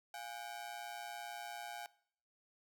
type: ring-modulated tone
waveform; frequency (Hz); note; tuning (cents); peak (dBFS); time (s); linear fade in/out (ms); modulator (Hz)
sawtooth; 763; G5; -47; -38; 0.14-1.86; 0; 60.1
effects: noise-tail reverb RT60 0.6 s tail -21 dB re dry